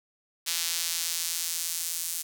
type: tone with high-pass filter sweep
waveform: sawtooth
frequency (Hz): 168.2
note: E3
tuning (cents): +35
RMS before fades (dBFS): -31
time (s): 0.46-2.23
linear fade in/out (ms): 20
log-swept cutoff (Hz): 4200 to 7900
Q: 0.88
effects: none